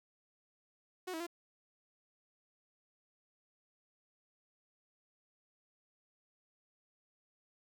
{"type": "tone with pitch steps", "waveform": "sawtooth", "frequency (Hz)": [367.6, 322.9, 343.6], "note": ["F#4", "E4", "F4"], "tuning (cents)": [-11, -36, -28], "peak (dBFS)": -35, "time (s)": [1.07, 1.268], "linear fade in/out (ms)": 10, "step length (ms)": 66, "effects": ["12-bit"]}